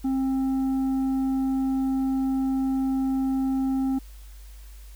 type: tone with tanh clipping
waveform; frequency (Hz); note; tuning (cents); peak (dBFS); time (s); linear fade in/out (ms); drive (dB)
triangle; 265.7; C4; +27; -23; 0.04-3.99; 10; 10
effects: added 50 Hz sine -41 dBFS peak until 4.95 s + white hiss -55 dBFS RMS until 4.95 s